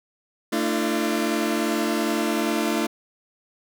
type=tone cluster; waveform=sawtooth; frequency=224.2 / 298.9 / 341.5 Hz; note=A3 / D4 / F4; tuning=+33 / +31 / -39 cents; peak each=-22 dBFS; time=0.52-2.87 s; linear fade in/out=10 ms; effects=none